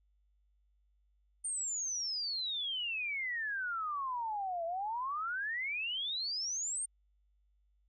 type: exponential two-way sweep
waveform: sine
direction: down then up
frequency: 8950 to 656 to 8950 Hz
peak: -34 dBFS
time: 1.44-6.86 s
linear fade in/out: 10 ms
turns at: 4.65 s
effects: added 50 Hz sine -69 dBFS peak until 7.88 s